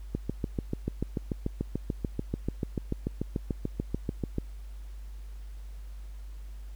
click train, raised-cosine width 3 ms, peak -16 dBFS, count 30, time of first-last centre 0.15-4.384 s, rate 6.85 Hz, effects added 50 Hz sine -39 dBFS peak until 6.75 s + pink hiss -61 dBFS RMS until 6.75 s

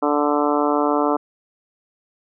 harmonic tone, 146.83 Hz, D3, in tune, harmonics 2 / 3 / 4 / 5 / 6 / 7 / 8 / 9, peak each -21 / -23 / -24 / -25 / -26 / -26 / -27 / -28 dBFS, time 0.02-1.17 s, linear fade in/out 10 ms, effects none

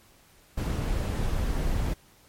brown noise, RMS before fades -27 dBFS, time 0.57-1.94 s, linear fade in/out 10 ms, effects pink hiss -58 dBFS RMS until 2.28 s + MP3 64 kbps

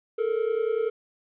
triangle tone pair together, 432.9 / 463.3 Hz, A4 / A#4, -28 / -11 cents, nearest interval minor second, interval 117 cents, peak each -24 dBFS, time 0.18-0.9 s, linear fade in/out 10 ms, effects resampled to 8000 Hz + 10-bit

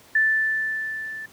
sine tone with level ramp, 1760 Hz, A6, in tune, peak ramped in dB -15 to -32 dBFS, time 0.15-1.26 s, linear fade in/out 5 ms, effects pink hiss -51 dBFS RMS until 1.32 s + high-pass 100 Hz 12 dB/octave

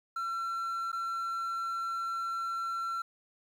triangle tone with dropouts, 1354 Hz, E6, 46 cents sharp, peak -30 dBFS, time 0.16-3.02 s, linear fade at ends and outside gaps 5 ms, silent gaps 0.918-0.928 s, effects 10-bit

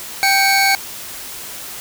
25% pulse tone pair together, 783.8 / 2217 Hz, G5 / C#7, 0 / 0 cents, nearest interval octave + tritone, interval 1800 cents, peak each -11 dBFS, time 0.23-0.75 s, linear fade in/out 0 ms, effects white hiss -31 dBFS RMS until 1.8 s

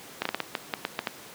clicks, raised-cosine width 0.3 ms, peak -10 dBFS, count 10, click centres 0.22 / 0.254 / 0.29 / 0.346 / 0.403 / 0.552 / 0.738 / 0.851 / 0.991 / 1.072 s, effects pink hiss -45 dBFS RMS until 1.34 s + high-pass 200 Hz 12 dB/octave

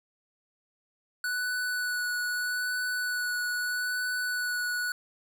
square tone with vibrato, 1480 Hz, F#6, in tune, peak -29 dBFS, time 1.24-4.92 s, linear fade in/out 2 ms, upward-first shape sine, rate 0.79 Hz, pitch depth 13 cents each way, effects none

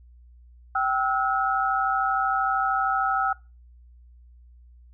sine tone cluster, 776 / 1302 / 1435 Hz, G5 / E6 / F6, -18 / -22 / +47 cents, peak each -25 / -24 / -28 dBFS, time 0.75-3.33 s, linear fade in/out 5 ms, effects noise-tail reverb RT60 0.3 s tail -23 dB re dry + added 60 Hz sine -48 dBFS peak until 4.93 s

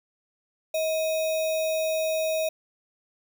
sine tone with sample-and-hold, 635 Hz, D#5, 35 cents sharp, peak -23 dBFS, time 0.74-2.49 s, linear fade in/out 5 ms, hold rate 3150 Hz, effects none

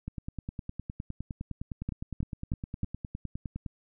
two click trains, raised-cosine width 5 ms, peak -23 / -19 dBFS, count 36 / 4, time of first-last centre 0.08-3.662 / 1.89-2.833 s, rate 9.77 / 3.18 Hz, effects none

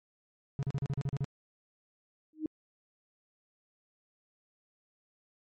triangle tone bursts, 138.2 Hz, C#3, 5 cents flat, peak -27 dBFS, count 9, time 0.59-1.244 s, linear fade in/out 0 ms, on 38 ms, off 39 ms
sine tone with exponential growth, 311.1 Hz, D#4, in tune, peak -26 dBFS, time 2.33-2.46 s, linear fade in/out 2 ms, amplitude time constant 27 ms
effects MP3 32 kbps

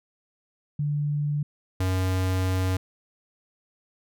sine / square tone pair in turn, 146.83 / 93.17 Hz, D3 / F#2, 0 / +13 cents, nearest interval minor sixth, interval 787 cents, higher first, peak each -23 dBFS, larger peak neither, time 0.79-1.43 / 1.8-2.77 s, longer second, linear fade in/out 5 ms, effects none

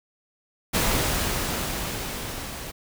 pink noise with level ramp, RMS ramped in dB -22 to -36 dBFS, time 0.73-2.72 s, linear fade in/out 20 ms, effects none

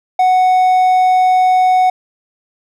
triangle tone, 740 Hz, F#5, in tune, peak -6 dBFS, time 0.19-1.9 s, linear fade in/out 5 ms, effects none

